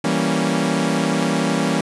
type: chord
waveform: sawtooth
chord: E diminished seventh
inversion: none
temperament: equal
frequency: 164.81 / 196 / 233.1 / 277.2 Hz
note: E3 / G3 / Bb3 / Db4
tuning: 0 / 0 / 0 / 0 cents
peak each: -19 dBFS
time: 0.04-1.81 s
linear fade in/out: 5 ms
effects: resampled to 24000 Hz